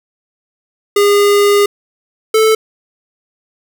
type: tone pair in turn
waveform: square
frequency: 407.4 / 438.9 Hz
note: G#4 / A4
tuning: -33 / -4 cents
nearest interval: minor second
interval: 129 cents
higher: second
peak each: -8 dBFS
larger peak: neither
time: 0.96-1.66 / 2.34-2.55 s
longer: first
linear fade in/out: 5 ms
effects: none